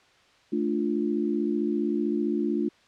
sine chord, D minor, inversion second, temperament equal, 220 / 293.7 / 349.2 Hz, A3 / D4 / F4, 0 / 0 / 0 cents, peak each -28 dBFS, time 0.52-2.69 s, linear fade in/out 10 ms, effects white hiss -59 dBFS RMS until 2.87 s + low-pass 4000 Hz 12 dB/octave

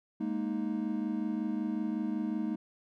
triangle chord, Ab suspended second, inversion none, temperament equal, 207.7 / 233.1 / 311.1 Hz, Ab3 / Bb3 / Eb4, 0 / 0 / 0 cents, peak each -33 dBFS, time 0.2-2.56 s, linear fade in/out 10 ms, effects none

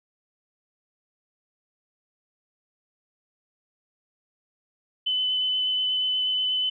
sine tone with vibrato, 3020 Hz, F#7, 35 cents sharp, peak -22 dBFS, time 5.06-6.7 s, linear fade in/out 10 ms, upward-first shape sine, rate 8.3 Hz, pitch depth 10 cents each way, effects none

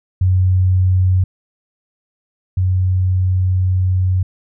sine tone pair in turn, 92.5 / 92.5 Hz, F#2 / F#2, 0 / 0 cents, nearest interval unison, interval 0 cents, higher neither, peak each -10 / -12 dBFS, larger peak first, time 0.21-1.24 / 2.57-4.23 s, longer second, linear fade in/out 5 ms, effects none

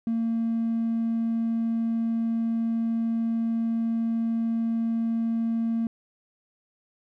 triangle tone, 228.4 Hz, A#3, 35 cents flat, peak -20 dBFS, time 0.07-5.87 s, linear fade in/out 2 ms, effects tanh soft clip ceiling -19 dBFS

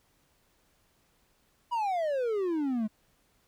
triangle exponential sweep, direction down, 987.8 to 207.7 Hz, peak -25 dBFS, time 1.71-2.88 s, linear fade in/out 20 ms, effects pink hiss -69 dBFS RMS until 3.47 s

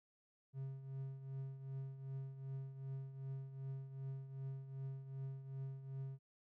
triangle tone with tremolo, 134.7 Hz, C#3, 49 cents flat, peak -39 dBFS, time 0.53-6.19 s, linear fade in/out 50 ms, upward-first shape triangle, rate 2.6 Hz, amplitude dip 70%, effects none

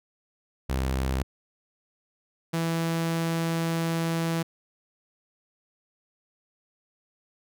sawtooth tone pair in turn, 65.6 / 165.3 Hz, C2 / E3, +5 / +5 cents, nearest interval octave + major third, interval 1600 cents, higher second, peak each -21 dBFS, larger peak neither, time 0.69-1.23 / 2.53-4.43 s, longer second, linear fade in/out 10 ms, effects none

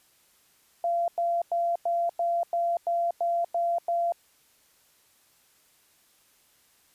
sine tone bursts, 686 Hz, F5, 31 cents flat, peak -23 dBFS, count 10, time 0.84-4.122 s, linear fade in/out 2 ms, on 240 ms, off 98 ms, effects white hiss -63 dBFS RMS until 6.94 s + resampled to 32000 Hz

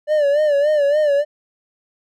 triangle tone with vibrato, 587.3 Hz, D5, in tune, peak -11 dBFS, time 0.07-1.25 s, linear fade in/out 50 ms, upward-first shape sine, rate 3.5 Hz, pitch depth 82 cents each way, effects none

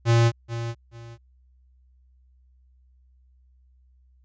square tone with echo, 116.54 Hz, A#2, in tune, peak -16 dBFS, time 0.05-0.32 s, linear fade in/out 50 ms, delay 430 ms, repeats 2, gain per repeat -12 dB, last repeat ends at 1.18 s, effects added 63 Hz sine -55 dBFS peak until 4.24 s + resampled to 16000 Hz

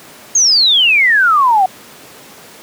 sine exponential sweep, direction down, 6645 to 731 Hz, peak -7 dBFS, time 0.35-1.66 s, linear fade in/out 5 ms, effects pink hiss -37 dBFS RMS until 2.62 s + high-pass 200 Hz 12 dB/octave

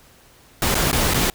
pink noise with dropouts, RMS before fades -19 dBFS, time 0.62-1.3 s, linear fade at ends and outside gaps 1 ms, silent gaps 0.745-0.752 / 0.915-0.929 / 1.137-1.143 s, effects pink hiss -51 dBFS RMS until 1.34 s

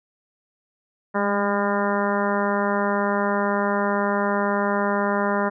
harmonic tone with a mistuned harmonic, 202 Hz, G#3, 48 cents flat, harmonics 1 / 2 / 3 / 4 / 5 / 6 / 7 / 8 / 9, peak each -25 / -27 / -26 / -30 / -27 / -32 / -30 / -35 / -33 dBFS, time 1.14-5.5 s, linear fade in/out 20 ms, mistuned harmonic 1, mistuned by +21 cents, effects none

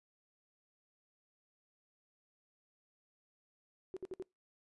sine tone bursts, 372.7 Hz, F#4, 13 cents sharp, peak -39 dBFS, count 4, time 3.94-4.224 s, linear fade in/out 0 ms, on 26 ms, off 60 ms, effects noise-tail reverb RT60 0.2 s tail -24 dB re dry + resampled to 24000 Hz

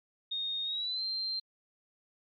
sine tone with pitch glide, 3700 to 4153 Hz, A#7 to C8, -14 to -14 cents, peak -32 dBFS, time 0.31-1.4 s, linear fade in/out 10 ms, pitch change +200 cents, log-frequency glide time 0.64-1.04 s, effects Opus 48 kbps

